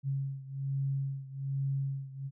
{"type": "beating tone pair", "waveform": "sine", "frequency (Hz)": [136.5, 137.7], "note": ["C#3", "C#3"], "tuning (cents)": [-26, -11], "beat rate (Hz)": 1.2, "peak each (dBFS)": [-33, -36], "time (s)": [0.03, 2.31], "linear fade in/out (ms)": 50, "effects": []}